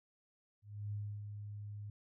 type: tone with ADSR envelope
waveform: sine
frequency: 103.5 Hz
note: G#2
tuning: 5 cents flat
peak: -37 dBFS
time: 0.62-1.9 s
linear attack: 300 ms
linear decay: 300 ms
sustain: -6 dB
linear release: 3 ms
effects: none